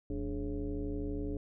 sine tone with frequency modulation, 164.4 Hz, E3, 4 cents flat, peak -33 dBFS, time 0.1-1.37 s, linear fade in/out 2 ms, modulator 127 Hz, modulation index 2.1, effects none

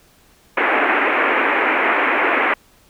white band-pass noise, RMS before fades -17 dBFS, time 0.57-2.54 s, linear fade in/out 5 ms, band 260 to 2400 Hz, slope 48 dB/octave, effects pink hiss -53 dBFS RMS until 2.89 s

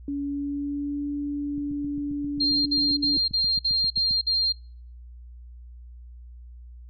sine tone with pitch glide, 283 to 288.3 Hz, C#4 to D4, +36 to -32 cents, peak -26 dBFS, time 0.08-3.17 s, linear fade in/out 2 ms, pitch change +32 cents, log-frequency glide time 0.24-1.07 s
click train, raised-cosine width 5 ms, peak -26 dBFS, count 20, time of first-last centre 1.58-4.11 s, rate 7.51 Hz
sine tone bursts, 4197 Hz, C8, 5 cents sharp, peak -20 dBFS, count 7, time 2.4-4.526 s, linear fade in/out 10 ms, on 260 ms, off 51 ms
effects noise-tail reverb RT60 0.5 s tail -24 dB re dry + added 60 Hz sine -41 dBFS peak until 6.89 s

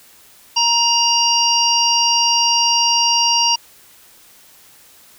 harmonic tone, 940 Hz, A#5, 14 cents sharp, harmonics 1 / 3 / 5 / 6, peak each -18 / -18 / -18 / -18 dBFS, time 0.56-3.56 s, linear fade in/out 10 ms, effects white hiss -47 dBFS RMS until 5.18 s

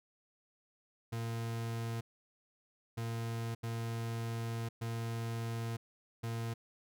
40% pulse tone bursts at uneven times, 115 Hz, A#2, 23 cents flat, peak -35 dBFS, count 5, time 1.12-2.01 / 2.97-3.55 / 3.63-4.69 / 4.81-5.77 / 6.23-6.54 s, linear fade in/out 10 ms, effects none

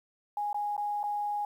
sine tone with dropouts, 827 Hz, G#5, 8 cents flat, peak -29 dBFS, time 0.37-1.45 s, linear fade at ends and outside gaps 2 ms, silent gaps 0.53-0.544 / 0.766-0.778 / 1.031-1.038 s, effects 10-bit

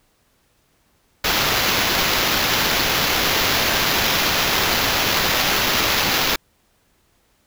violet noise with sample-and-hold, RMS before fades -19 dBFS, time 1.24-6.36 s, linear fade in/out 5 ms, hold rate 8820 Hz, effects pink hiss -62 dBFS RMS until 7.46 s

